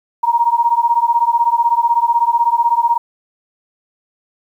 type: beating tone pair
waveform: sine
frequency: 932.3 / 948.3 Hz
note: A#5 / A#5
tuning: 0 / +29 cents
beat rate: 16 Hz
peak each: -14 dBFS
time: 0.23-2.98 s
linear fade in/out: 10 ms
effects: 8-bit